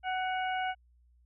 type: harmonic tone with a mistuned harmonic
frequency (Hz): 745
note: F#5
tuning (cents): +12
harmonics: 1 / 2 / 3 / 4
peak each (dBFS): -31 / -37 / -41 / -43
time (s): 0.03-0.75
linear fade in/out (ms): 50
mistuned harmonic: 4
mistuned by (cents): -55
effects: added 60 Hz sine -61 dBFS peak until 1.25 s